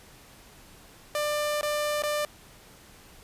sawtooth tone with dropouts, 595 Hz, D5, 22 cents sharp, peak -22 dBFS, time 1.15-2.25 s, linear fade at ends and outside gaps 1 ms, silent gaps 1.611-1.63 / 2.022-2.035 s, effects pink hiss -52 dBFS RMS until 3.23 s + resampled to 32000 Hz

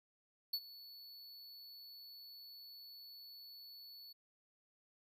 square tone with ADSR envelope, 4435 Hz, C#8, in tune, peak -34 dBFS, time 0.53-4.13 s, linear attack 7 ms, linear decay 56 ms, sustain -19 dB, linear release 11 ms, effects none

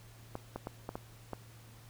clicks, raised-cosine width 1 ms, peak -24 dBFS, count 6, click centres 0.354 / 0.56 / 0.671 / 0.891 / 0.955 / 1.333 s, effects added 114 Hz sine -54 dBFS peak until 1.89 s + pink hiss -59 dBFS RMS until 1.89 s

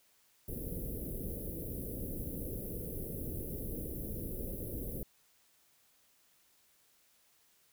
pink band-stop noise, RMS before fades -40 dBFS, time 0.48-5.03 s, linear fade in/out 2 ms, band 540 to 11000 Hz, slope 48 dB/octave, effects white hiss -69 dBFS RMS until 7.72 s

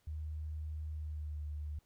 sine tone with pitch glide, 77 to 74.72 Hz, D#2 to D2, -17 to +30 cents, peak -38 dBFS, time 0.07-1.79 s, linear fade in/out 5 ms, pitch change -53 cents, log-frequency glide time 0.93-1.47 s, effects pink hiss -75 dBFS RMS until 1.85 s

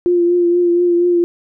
sine tone with vibrato, 349.2 Hz, F4, in tune, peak -10 dBFS, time 0.06-1.24 s, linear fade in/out 0 ms, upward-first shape triangle, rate 4.2 Hz, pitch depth 30 cents each way, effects none

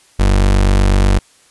35% pulse tone, 48.16 Hz, G1, 30 cents flat, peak -7 dBFS, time 0.19-1.19 s, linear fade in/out 10 ms, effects white hiss -50 dBFS RMS until 1.5 s + resampled to 24000 Hz

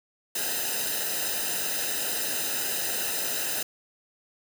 white noise with comb filter, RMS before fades -29 dBFS, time 0.35-3.63 s, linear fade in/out 5 ms, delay 0.89 ms, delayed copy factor -0.8, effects none

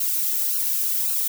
violet noise with flanger, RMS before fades -23 dBFS, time 0-1.28 s, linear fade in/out 5 ms, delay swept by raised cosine 0.71 to 2.51 ms, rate 1.8 Hz, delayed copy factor +0.8, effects none

